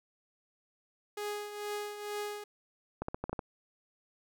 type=tone with tremolo; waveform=sawtooth; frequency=415 Hz; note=G#4; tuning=1 cent flat; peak=-30 dBFS; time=1.17-2.44 s; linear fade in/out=5 ms; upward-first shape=triangle; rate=2.2 Hz; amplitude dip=65%
type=clicks; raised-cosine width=1 ms; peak=-21 dBFS; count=7; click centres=3.02 / 3.084 / 3.145 / 3.24 / 3.295 / 3.33 / 3.392 s
effects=none